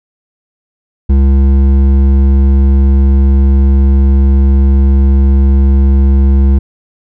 triangle tone with hard clipping, 67.9 Hz, C#2, 35 cents flat, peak -6 dBFS, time 1.09-6.59 s, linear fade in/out 10 ms, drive 13 dB, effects none

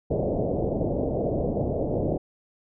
white low-pass noise, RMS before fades -26 dBFS, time 0.1-2.18 s, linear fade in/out 10 ms, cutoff 650 Hz, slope 48 dB/octave, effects none

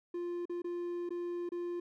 triangle tone with dropouts, 349.1 Hz, F4, 1 cent flat, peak -33 dBFS, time 0.14-1.8 s, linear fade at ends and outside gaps 5 ms, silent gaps 0.455-0.495 / 0.62-0.643 / 1.092-1.105 / 1.491-1.519 s, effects none

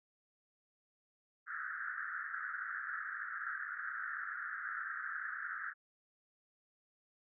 pink band-pass noise, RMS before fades -42 dBFS, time 1.46-5.74 s, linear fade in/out 50 ms, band 1300 to 1800 Hz, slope 96 dB/octave, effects none

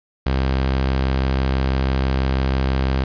sawtooth tone, 66.1 Hz, C2, 18 cents sharp, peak -13 dBFS, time 0.26-3.04 s, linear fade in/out 5 ms, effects resampled to 11025 Hz + 7-bit

